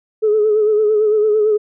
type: tone with vibrato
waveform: sine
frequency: 426.6 Hz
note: G#4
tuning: 46 cents sharp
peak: -10 dBFS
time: 0.22-1.58 s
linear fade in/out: 20 ms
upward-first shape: sine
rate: 8.9 Hz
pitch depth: 46 cents each way
effects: tanh soft clip ceiling -6 dBFS